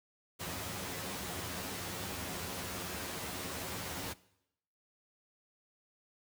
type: noise with comb filter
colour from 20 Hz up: pink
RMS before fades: -40 dBFS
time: 0.39-4.14 s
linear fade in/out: 20 ms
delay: 11 ms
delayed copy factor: +0.7
effects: noise-tail reverb RT60 0.8 s tail -20 dB re dry + high-pass 80 Hz 12 dB/octave